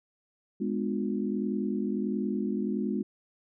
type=chord; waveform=sine; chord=G# diminished seventh; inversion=none; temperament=just; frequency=207.7 / 249.2 / 299 / 358.8 Hz; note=G#3 / B3 / D4 / F4; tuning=0 / +16 / +31 / +47 cents; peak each=-30 / -33 / -36 / -35 dBFS; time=0.6-3.03 s; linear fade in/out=10 ms; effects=none